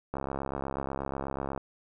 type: click train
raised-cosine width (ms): 1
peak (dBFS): -19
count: 99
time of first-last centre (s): 0.14-1.577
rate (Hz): 68.2
effects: none